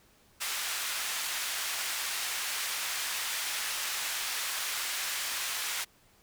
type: band-pass noise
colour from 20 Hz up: pink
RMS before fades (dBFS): -34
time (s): 0.4-5.85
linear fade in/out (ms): 20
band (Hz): 1500 to 15000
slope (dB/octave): 12
effects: pink hiss -63 dBFS RMS until 6.22 s